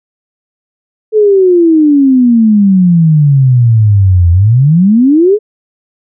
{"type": "exponential two-way sweep", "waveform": "sine", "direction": "down then up", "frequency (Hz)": [440, 84.1, 440], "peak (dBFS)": -3, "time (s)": [1.12, 5.39], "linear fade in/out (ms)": 50, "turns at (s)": 4.31, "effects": []}